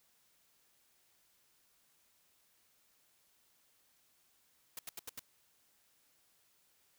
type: noise bursts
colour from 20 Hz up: white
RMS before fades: -44 dBFS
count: 5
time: 4.77-5.194 s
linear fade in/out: 2 ms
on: 20 ms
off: 81 ms
effects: white hiss -72 dBFS RMS until 6.98 s